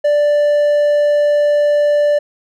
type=tone; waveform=triangle; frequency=587.3 Hz; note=D5; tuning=in tune; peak=-8 dBFS; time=0.04-2.19 s; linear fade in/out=10 ms; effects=none